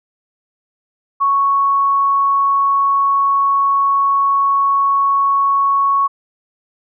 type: tone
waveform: sine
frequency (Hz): 1108.7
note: C#6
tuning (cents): 0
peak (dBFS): -11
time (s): 1.2-6.08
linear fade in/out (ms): 20
effects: none